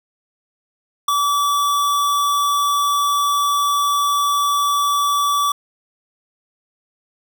square tone with ADSR envelope, 1152 Hz, D6, 34 cents flat, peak -12 dBFS, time 1.08-5.52 s, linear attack 6 ms, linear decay 5 ms, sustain -4 dB, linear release 4 ms, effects none

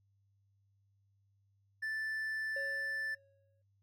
triangle tone, 1760 Hz, A6, in tune, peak -34 dBFS, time 1.82-3.15 s, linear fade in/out 10 ms
triangle tone with exponential decay, 552 Hz, C#5, 7 cents flat, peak -37 dBFS, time 2.56-3.62 s, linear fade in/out 5 ms, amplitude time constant 230 ms
effects noise-tail reverb RT60 0.1 s tail -17 dB re dry + added 99 Hz sine -70 dBFS peak until 3.82 s

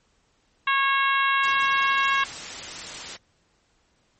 harmonic tone, 547 Hz, C#5, 23 cents flat, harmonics 2 / 3 / 4 / 5 / 6 / 7, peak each -22 / -24 / -28 / -28 / -33 / -34 dBFS, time 0.67-2.24 s, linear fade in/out 5 ms
white noise, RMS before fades -35 dBFS, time 1.43-3.17 s, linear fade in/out 10 ms
effects pink hiss -66 dBFS RMS until 4.19 s + MP3 32 kbps

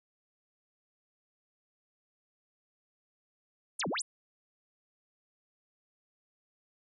sine exponential two-way sweep, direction down then up, 11175 to 146.83 to 11175 Hz, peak -31 dBFS, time 3.79-4.02 s, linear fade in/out 5 ms, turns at 3.88 s, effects none

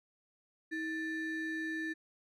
triangle ring-modulated tone, 1043 Hz, C6, 6 cents flat, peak -30 dBFS, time 0.71-1.94 s, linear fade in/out 20 ms, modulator 723 Hz, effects none

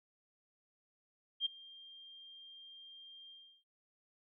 sine tone with ADSR envelope, 3193 Hz, G7, 31 cents sharp, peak -29 dBFS, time 1.4-3.64 s, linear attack 57 ms, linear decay 11 ms, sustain -23 dB, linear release 340 ms, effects none

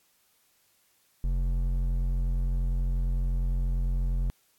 sine tone with hard clipping, 44.32 Hz, F1, 26 cents sharp, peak -26 dBFS, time 1.24-4.3 s, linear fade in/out 0 ms, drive 8 dB, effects white hiss -67 dBFS RMS until 4.58 s + AAC 64 kbps

